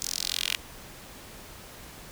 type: tone with high-pass filter sweep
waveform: 10% pulse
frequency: 43.65 Hz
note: F1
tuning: in tune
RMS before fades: -31 dBFS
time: 0.02-0.55 s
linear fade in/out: 0 ms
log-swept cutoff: 6200 to 2700 Hz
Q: 2.4
effects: pink hiss -46 dBFS RMS until 2.11 s